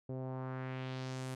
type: tone with low-pass filter sweep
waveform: sawtooth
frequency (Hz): 130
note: C3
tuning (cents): -11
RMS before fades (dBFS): -41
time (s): 0.09-1.35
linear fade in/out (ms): 5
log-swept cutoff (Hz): 480 to 11000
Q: 1.6
effects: none